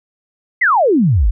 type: exponential sweep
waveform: sine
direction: down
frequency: 2129 to 41.66 Hz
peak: -9 dBFS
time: 0.61-1.31 s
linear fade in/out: 10 ms
effects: none